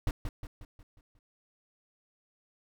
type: noise with echo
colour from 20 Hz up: brown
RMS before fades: -28 dBFS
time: 0.07-0.11 s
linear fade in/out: 2 ms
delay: 180 ms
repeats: 6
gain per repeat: -6 dB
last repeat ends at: 1.19 s
effects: none